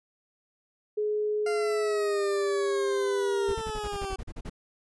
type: tone with pitch glide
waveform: sine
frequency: 422.2 to 398.5 Hz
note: G#4 to G4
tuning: +29 to +28 cents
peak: -25 dBFS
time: 0.97-3.55 s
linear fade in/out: 10 ms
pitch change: -101 cents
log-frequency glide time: 1.82-2.25 s
type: linear sweep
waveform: 20% pulse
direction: down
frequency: 698.5 to 380 Hz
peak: -27 dBFS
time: 1.46-4.16 s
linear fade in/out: 5 ms
type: noise bursts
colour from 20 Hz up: brown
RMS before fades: -36 dBFS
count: 12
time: 3.48-4.498 s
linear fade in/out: 10 ms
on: 50 ms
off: 38 ms
effects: resampled to 24000 Hz